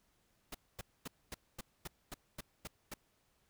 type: noise bursts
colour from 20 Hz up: pink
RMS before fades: -44 dBFS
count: 10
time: 0.52-2.94 s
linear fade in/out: 5 ms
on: 26 ms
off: 240 ms
effects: pink hiss -75 dBFS RMS until 3.49 s